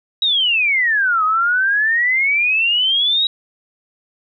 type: exponential two-way sweep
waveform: sine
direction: down then up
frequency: 3868 to 1244.5 to 3868 Hz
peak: -13 dBFS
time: 0.22-3.27 s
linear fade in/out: 2 ms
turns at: 1.24 s
effects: none